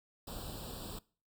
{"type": "noise with comb filter", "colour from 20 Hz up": "pink", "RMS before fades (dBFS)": -44, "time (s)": [0.27, 0.99], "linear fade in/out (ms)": 5, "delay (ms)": 0.24, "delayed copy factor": 0.95, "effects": ["noise-tail reverb RT60 0.4 s tail -22 dB re dry"]}